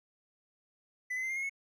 triangle tone with pitch steps, 2000 / 2037 / 2075 / 2114 / 2153 / 2194 Hz, B6 / C7 / C7 / C7 / C7 / C#7, +21 / -47 / -15 / +17 / +49 / -18 cents, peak -31 dBFS, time 1.1-1.496 s, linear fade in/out 10 ms, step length 66 ms, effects none

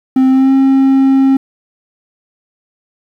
triangle tone with pitch glide, 261.6 to 268.5 Hz, C4 to C4, 0 to +45 cents, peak -4 dBFS, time 0.16-1.37 s, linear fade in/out 5 ms, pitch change +45 cents, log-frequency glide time 0.29-0.53 s, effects 7-bit

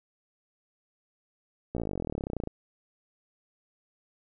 slowing click train, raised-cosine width 2 ms, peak -19 dBFS, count 30, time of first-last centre 1.75-2.474 s, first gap 16 ms, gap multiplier 1.03, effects none

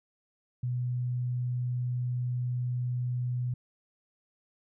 sine tone, 123.8 Hz, B2, 5 cents sharp, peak -28 dBFS, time 0.63-3.54 s, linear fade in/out 5 ms, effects none

